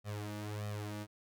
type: tone with flanger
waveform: sawtooth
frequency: 104.7 Hz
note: G#2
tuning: 15 cents sharp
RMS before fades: -41 dBFS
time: 0.04-1.07 s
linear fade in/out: 50 ms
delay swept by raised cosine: 1.6 to 3.4 ms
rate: 1.6 Hz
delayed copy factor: +0.9
effects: none